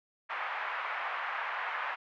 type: band-pass noise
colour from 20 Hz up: pink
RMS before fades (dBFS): -36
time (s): 0.29-1.96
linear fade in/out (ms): 20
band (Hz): 840 to 2200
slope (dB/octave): 24
effects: none